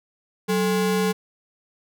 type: ring-modulated tone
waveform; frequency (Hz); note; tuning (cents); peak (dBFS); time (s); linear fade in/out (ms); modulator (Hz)
square; 311.1; D#4; 0; -17; 0.48-1.13; 20; 125
effects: none